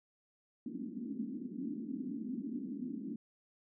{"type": "band-pass noise", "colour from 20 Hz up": "white", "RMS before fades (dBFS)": -41, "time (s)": [0.66, 3.16], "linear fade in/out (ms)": 5, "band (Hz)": [210, 280], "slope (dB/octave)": 48, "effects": []}